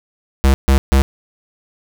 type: tone bursts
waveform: square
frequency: 67.5 Hz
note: C#2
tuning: 45 cents flat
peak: -9 dBFS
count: 3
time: 0.44-1.02 s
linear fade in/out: 0 ms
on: 100 ms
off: 140 ms
effects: none